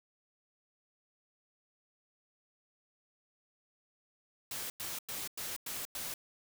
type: noise bursts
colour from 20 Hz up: white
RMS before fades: -40 dBFS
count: 6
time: 4.51-6.14 s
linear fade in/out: 2 ms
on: 190 ms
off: 98 ms
effects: none